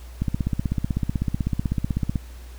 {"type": "click train", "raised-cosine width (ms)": 5, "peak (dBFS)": -10, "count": 32, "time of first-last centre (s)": [0.22, 2.158], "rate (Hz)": 16, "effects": ["added 60 Hz sine -37 dBFS peak until 2.58 s", "pink hiss -50 dBFS RMS until 2.58 s"]}